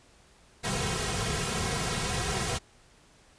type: noise with comb filter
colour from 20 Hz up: pink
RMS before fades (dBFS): -30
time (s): 0.63-2.59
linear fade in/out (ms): 20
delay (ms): 3.4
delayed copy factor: -0.85
effects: pink hiss -59 dBFS RMS until 3.38 s + resampled to 22050 Hz